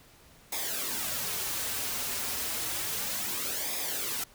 white noise with flanger, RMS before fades -33 dBFS, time 0.52-4.24 s, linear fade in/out 5 ms, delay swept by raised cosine 0.68 to 6.28 ms, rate 0.31 Hz, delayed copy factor -0.65, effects pink hiss -57 dBFS RMS until 4.34 s

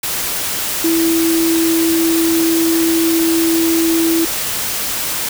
sine tone in noise, 329.6 Hz, E4, in tune, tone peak -12 dBFS, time 0.84-4.25 s, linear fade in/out 5 ms, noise white, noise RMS -20 dBFS, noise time 0.03-5.29 s, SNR +5 dB, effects none

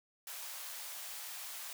white high-pass noise, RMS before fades -45 dBFS, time 0.27-1.73 s, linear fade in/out 2 ms, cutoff 620 Hz, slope 24 dB/octave, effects none

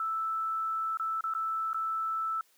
sine tone with dropouts, 1318.5 Hz, E6, in tune, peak -29 dBFS, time 0-2.41 s, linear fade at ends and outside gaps 2 ms, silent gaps 0.972-0.997 / 1.209-1.239 / 1.338-1.349 / 1.732-1.744 s, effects white hiss -66 dBFS RMS until 2.57 s + high-pass 300 Hz 12 dB/octave

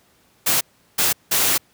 white noise bursts at uneven times, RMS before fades -18 dBFS, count 3, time 0.46-0.61 / 0.98-1.13 / 1.31-1.58 s, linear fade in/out 10 ms, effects pink hiss -58 dBFS RMS until 1.73 s + high-pass 80 Hz 12 dB/octave

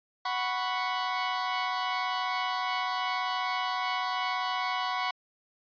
sawtooth chord, F# suspended fourth, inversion none, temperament equal, 740 / 987.8 / 1108.7 Hz, F#5 / B5 / C#6, 0 / 0 / 0 cents, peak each -29 dBFS, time 0.25-5.11 s, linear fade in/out 5 ms, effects resampled to 11025 Hz

